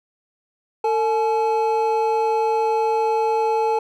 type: tone pair together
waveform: triangle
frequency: 451.3 / 854.4 Hz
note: A4 / G#5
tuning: +44 / +49 cents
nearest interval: major seventh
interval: 1105 cents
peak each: -18 dBFS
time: 0.84-3.79 s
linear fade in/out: 5 ms
effects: none